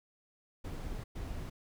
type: noise bursts at uneven times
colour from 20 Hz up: brown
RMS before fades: -40 dBFS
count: 2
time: 0.64-1.04 / 1.15-1.5 s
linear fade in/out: 10 ms
effects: none